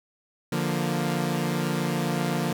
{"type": "chord", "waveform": "sawtooth", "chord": "Bb major", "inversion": "first", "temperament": "equal", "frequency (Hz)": [146.83, 174.61, 233.1], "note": ["D3", "F3", "Bb3"], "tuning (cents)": [0, 0, 0], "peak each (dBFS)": [-25, -24, -26], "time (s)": [0.52, 2.53], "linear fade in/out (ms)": 5, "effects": []}